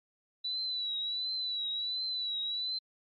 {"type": "tone with vibrato", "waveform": "sine", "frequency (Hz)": 3951, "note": "B7", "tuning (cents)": 0, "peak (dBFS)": -32, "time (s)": [0.44, 2.79], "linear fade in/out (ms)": 10, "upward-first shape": "triangle", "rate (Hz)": 1.4, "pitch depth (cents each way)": 67, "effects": ["AAC 48 kbps"]}